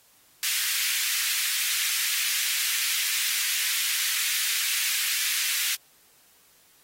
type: high-pass noise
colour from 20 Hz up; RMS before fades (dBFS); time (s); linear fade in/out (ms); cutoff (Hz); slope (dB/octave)
pink; -27; 0.43-5.75; 0; 1900; 24
effects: white hiss -59 dBFS RMS until 6.83 s + AAC 48 kbps